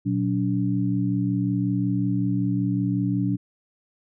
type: tone cluster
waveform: sine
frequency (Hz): 120.7 / 186.1 / 286.8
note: B2 / F#3 / D4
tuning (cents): -39 / +10 / -41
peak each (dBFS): -25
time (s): 0.05-3.37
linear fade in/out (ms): 20
effects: none